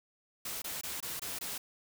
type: noise bursts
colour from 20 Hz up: white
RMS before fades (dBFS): -39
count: 6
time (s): 0.45-1.58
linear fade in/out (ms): 5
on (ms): 170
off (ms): 22
effects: none